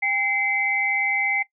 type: tone cluster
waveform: sine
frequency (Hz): 801 / 2067 / 2284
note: G5 / C7 / D7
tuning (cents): +37 / -22 / -49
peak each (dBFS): -29 / -21 / -27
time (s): 0.02-1.43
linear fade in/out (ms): 10
effects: noise-tail reverb RT60 0.1 s tail -18 dB re dry